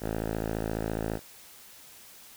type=tone with low-pass filter; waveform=5% pulse; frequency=54.6 Hz; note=A1; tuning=13 cents flat; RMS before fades=-32 dBFS; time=0-1.2 s; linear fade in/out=50 ms; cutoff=1500 Hz; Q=0.62; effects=white hiss -51 dBFS RMS until 2.36 s

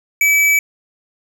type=tone; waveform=square; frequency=2297 Hz; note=D7; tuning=39 cents flat; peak=-11 dBFS; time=0.21-0.59 s; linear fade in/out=2 ms; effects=none

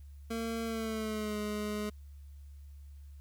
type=tone with pitch glide; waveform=25% pulse; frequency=227.7 to 210 Hz; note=A#3 to G#3; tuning=-40 to +19 cents; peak=-30 dBFS; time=0.3-1.9 s; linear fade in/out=10 ms; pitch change=-141 cents; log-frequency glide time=0.65-1.37 s; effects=added 71 Hz sine -47 dBFS peak until 3.2 s + white hiss -72 dBFS RMS until 3.2 s

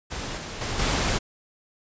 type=noise with level steps; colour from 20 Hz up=pink; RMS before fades=-32 / -35 / -29 / -24 dBFS; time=0.1-1.19 s; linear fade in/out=20 ms; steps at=0.37 / 0.61 / 0.79 s; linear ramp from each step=5 ms; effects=resampled to 16000 Hz

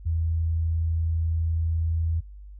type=tone; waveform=sine; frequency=81.9 Hz; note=E2; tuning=11 cents flat; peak=-22 dBFS; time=0.05-2.21 s; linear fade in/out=20 ms; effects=noise-tail reverb RT60 0.2 s tail -26 dB re dry + added 50 Hz sine -40 dBFS peak until 2.59 s

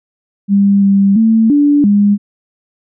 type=tone with pitch steps; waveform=sine; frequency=199.6 / 197.5 / 223.4 / 289.9 / 203.9 Hz; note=G3 / G3 / A3 / D4 / G#3; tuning=+32 / +13 / +27 / -22 / -32 cents; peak=-6 dBFS; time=0.48-2.18 s; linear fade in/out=50 ms; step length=340 ms; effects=none

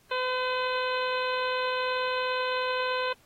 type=harmonic tone; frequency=508 Hz; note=B4; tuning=49 cents sharp; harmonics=1 / 2 / 3 / 4 / 5 / 6 / 7 / 8; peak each=-30 / -31 / -34 / -43 / -36 / -40 / -42 / -41 dBFS; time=0.11-3.13 s; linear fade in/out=5 ms; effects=pink hiss -62 dBFS RMS until 3.25 s + AAC 48 kbps

